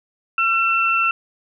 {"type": "tone pair together", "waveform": "sine", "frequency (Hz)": [1353, 2687], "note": ["E6", "E7"], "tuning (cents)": [45, 33], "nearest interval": "octave", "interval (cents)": 1188, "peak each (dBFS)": -18, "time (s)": [0.38, 1.11], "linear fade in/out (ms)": 2, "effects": []}